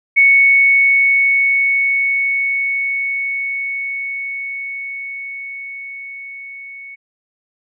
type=tone with level ramp; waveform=sine; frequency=2217 Hz; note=C#7; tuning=in tune; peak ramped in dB=-6 to -31 dBFS; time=0.16-6.96 s; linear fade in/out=20 ms; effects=none